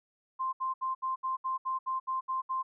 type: tone bursts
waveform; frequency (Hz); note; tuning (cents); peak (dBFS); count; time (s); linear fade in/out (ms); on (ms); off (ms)
sine; 1046.5; C6; 0; -29; 11; 0.39-2.63; 20; 140; 70
effects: none